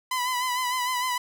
sawtooth tone with vibrato, 1002 Hz, B5, 25 cents sharp, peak -21 dBFS, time 0.11-1.18 s, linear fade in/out 5 ms, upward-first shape sine, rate 6.6 Hz, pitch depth 44 cents each way, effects none

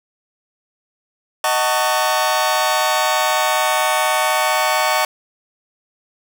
sawtooth chord, D# half-diminished seventh, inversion none, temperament just, 622.3 / 746.7 / 896 / 1120.1 Hz, D#5 / F#5 / A5 / C#6, 0 / +16 / +31 / +18 cents, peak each -17 dBFS, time 1.44-5.05 s, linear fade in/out 2 ms, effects none

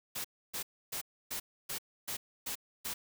white noise bursts, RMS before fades -38 dBFS, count 8, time 0.15-2.94 s, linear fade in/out 10 ms, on 95 ms, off 290 ms, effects none

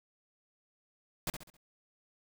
pink noise with echo, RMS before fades -34 dBFS, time 1.27-1.3 s, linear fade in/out 2 ms, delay 67 ms, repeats 4, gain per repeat -8 dB, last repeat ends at 1.568 s, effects none

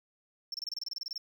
triangle tone bursts, 5420 Hz, E8, 47 cents sharp, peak -33 dBFS, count 14, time 0.52-1.179 s, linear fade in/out 2 ms, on 22 ms, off 27 ms, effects none

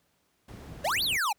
brown noise, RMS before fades -38 dBFS, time 0.48-1.17 s, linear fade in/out 5 ms
square exponential two-way sweep, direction up then down, 523.3 to 4727 to 763 Hz, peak -26 dBFS, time 0.84-1.33 s, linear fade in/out 10 ms, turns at 1.03 s
effects pink hiss -71 dBFS RMS until 1.38 s + high-pass 80 Hz 12 dB/octave

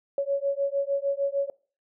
sine beating tone pair, 554.4 / 561 Hz, C#5 / C#5, 0 / +21 cents, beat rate 6.6 Hz, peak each -27 dBFS, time 0.18-1.5 s, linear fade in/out 2 ms, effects noise-tail reverb RT60 0.4 s tail -23 dB re dry

